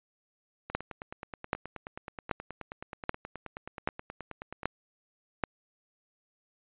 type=two click trains; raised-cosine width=0.5 ms; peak=-12 / -24 dBFS; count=7 / 38; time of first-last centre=0.75-5.438 / 0.7-4.632 s; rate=1.28 / 9.41 Hz; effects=resampled to 8000 Hz